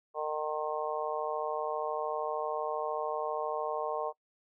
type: harmonic tone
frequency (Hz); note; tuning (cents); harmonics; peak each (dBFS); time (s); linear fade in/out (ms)
152.9; D#3; -30; 3 / 4 / 5 / 6 / 7; -36 / -36 / -38 / -40 / -38; 0.14-4.13; 50
effects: noise-tail reverb RT60 0.1 s tail -22 dB re dry